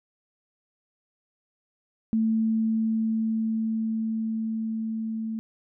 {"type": "tone with level ramp", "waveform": "sine", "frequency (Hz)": 222.2, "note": "A3", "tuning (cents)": 17, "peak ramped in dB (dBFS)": [-20, -28], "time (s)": [2.13, 5.39], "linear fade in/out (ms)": 0, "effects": []}